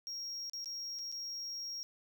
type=tone with dropouts; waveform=triangle; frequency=5590 Hz; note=F8; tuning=1 cent sharp; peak=-38 dBFS; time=0.07-1.83 s; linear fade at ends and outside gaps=0 ms; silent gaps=0.497-0.534 / 0.644-0.658 / 0.988-0.992 / 1.117-1.124 s; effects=none